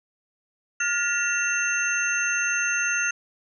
sine tone cluster, 1416 / 1758 / 1916 / 2717 / 6300 Hz, F6 / A6 / A#6 / F7 / G8, +23 / -2 / +47 / -48 / +8 cents, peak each -25 / -33 / -34 / -28 / -28 dBFS, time 0.8-3.11 s, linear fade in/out 5 ms, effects none

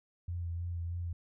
sine tone with vibrato, 86 Hz, F2, 26 cents flat, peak -34 dBFS, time 0.28-1.13 s, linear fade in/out 5 ms, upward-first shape sine, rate 3.2 Hz, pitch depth 27 cents each way, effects none

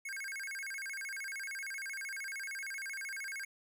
square tone with vibrato, 1864 Hz, A#6, 1 cent flat, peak -40 dBFS, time 0.05-3.45 s, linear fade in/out 5 ms, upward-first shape square, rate 13 Hz, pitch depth 280 cents each way, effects none

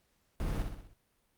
brown noise with echo, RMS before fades -34 dBFS, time 0.4-0.62 s, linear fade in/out 0 ms, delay 63 ms, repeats 5, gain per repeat -5 dB, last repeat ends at 0.935 s, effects pink hiss -74 dBFS RMS until 1.37 s + Opus 48 kbps

